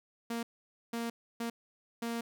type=tone bursts at uneven times; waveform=sawtooth; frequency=232.7 Hz; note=A#3; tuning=3 cents flat; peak=-30 dBFS; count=4; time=0.3-0.43 / 0.93-1.1 / 1.4-1.5 / 2.02-2.21 s; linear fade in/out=5 ms; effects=none